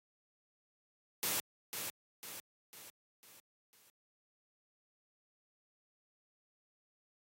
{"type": "noise with echo", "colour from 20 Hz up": "white", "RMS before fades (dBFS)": -35, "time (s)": [1.23, 1.4], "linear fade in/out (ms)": 0, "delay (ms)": 500, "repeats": 5, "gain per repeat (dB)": -6, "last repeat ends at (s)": 3.9, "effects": ["high-pass 100 Hz 12 dB/octave", "AAC 48 kbps"]}